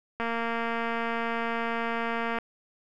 click train, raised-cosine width 0.5 ms, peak -16 dBFS, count 506, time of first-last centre 0.2-2.386 s, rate 231 Hz, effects none

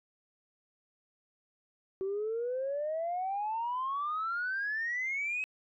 sine exponential sweep, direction up, 377.2 to 2573 Hz, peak -30 dBFS, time 2.01-5.44 s, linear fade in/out 0 ms, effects tanh soft clip ceiling -27 dBFS

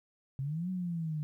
sine exponential two-way sweep, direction up then down, 130.81 to 187.7 to 149 Hz, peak -32 dBFS, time 0.39-1.23 s, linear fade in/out 0 ms, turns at 0.7 s, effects 12-bit

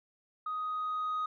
sine tone with level ramp, 1250 Hz, D#6, 8 cents sharp, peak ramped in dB -32 to -28 dBFS, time 0.46-1.26 s, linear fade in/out 5 ms, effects tanh soft clip ceiling -29 dBFS

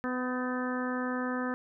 harmonic tone with a mistuned harmonic, 251.6 Hz, B3, 32 cents sharp, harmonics 1 / 2 / 3 / 4 / 5 / 6 / 7, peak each -32 / -37 / -43 / -41 / -39 / -41 / -41 dBFS, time 0.04-1.54 s, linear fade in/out 0 ms, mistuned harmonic 6, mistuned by +29 cents, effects none

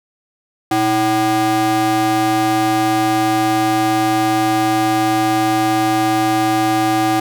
square ring-modulated tone, 220.7 Hz, A3, 5 cents sharp, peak -11 dBFS, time 0.71-7.2 s, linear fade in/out 5 ms, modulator 543 Hz, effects none

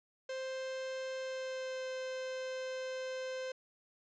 45% pulse tone with pitch glide, 523.3 to 518.2 Hz, C5 to C5, 0 to -17 cents, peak -38 dBFS, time 0.29-3.52 s, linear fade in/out 5 ms, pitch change -17 cents, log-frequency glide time 1.19-1.88 s, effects resampled to 16000 Hz

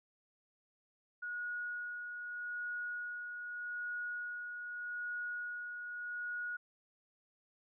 sine tone with tremolo, 1451 Hz, F#6, 34 cents flat, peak -37 dBFS, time 1.22-6.57 s, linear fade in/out 10 ms, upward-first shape sine, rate 0.82 Hz, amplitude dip 40%, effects none

